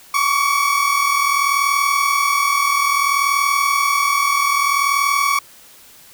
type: tone pair together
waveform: 30% pulse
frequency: 1110 / 1150.6 Hz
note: C#6 / D6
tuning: +2 / -36 cents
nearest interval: minor second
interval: 62 cents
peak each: -15 dBFS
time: 0.14-5.39 s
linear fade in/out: 5 ms
effects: white hiss -45 dBFS RMS until 6.13 s